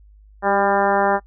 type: harmonic tone with a mistuned harmonic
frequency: 199.5 Hz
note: G3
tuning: 31 cents sharp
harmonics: 1 / 2 / 3 / 4 / 5 / 6 / 7 / 8 / 9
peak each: -27 / -23 / -21 / -19 / -24 / -27 / -27 / -28 / -30 dBFS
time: 0.42-1.2 s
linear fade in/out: 50 ms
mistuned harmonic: 2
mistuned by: -22 cents
effects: noise-tail reverb RT60 0.1 s tail -24 dB re dry + added 51 Hz sine -45 dBFS peak until 1.26 s